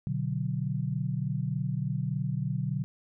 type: chord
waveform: sine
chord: B minor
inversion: none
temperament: equal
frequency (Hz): 123.47 / 146.83 / 185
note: B2 / D3 / F#3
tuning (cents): 0 / 0 / 0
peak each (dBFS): -32 / -31 / -34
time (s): 0.07-2.84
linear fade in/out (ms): 0
effects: none